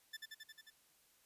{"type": "tone with echo", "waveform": "20% pulse", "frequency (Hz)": 1761, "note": "A6", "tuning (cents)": 1, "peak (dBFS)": -39, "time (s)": [0.13, 0.17], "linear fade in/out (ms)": 10, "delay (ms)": 89, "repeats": 6, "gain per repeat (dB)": -2, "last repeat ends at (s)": 0.704, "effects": ["white hiss -71 dBFS RMS until 1.25 s", "resampled to 32000 Hz"]}